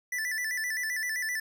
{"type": "tone with vibrato", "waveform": "square", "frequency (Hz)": 1864.7, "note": "A#6", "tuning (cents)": 0, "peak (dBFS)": -30, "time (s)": [0.12, 1.4], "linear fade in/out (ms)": 5, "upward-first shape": "square", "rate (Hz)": 7.7, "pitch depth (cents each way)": 100, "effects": []}